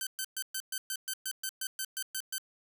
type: tone bursts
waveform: 5% pulse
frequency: 1540 Hz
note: G6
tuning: 31 cents flat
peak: -22 dBFS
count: 14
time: 0.01-2.382 s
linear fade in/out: 2 ms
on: 58 ms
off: 120 ms
effects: none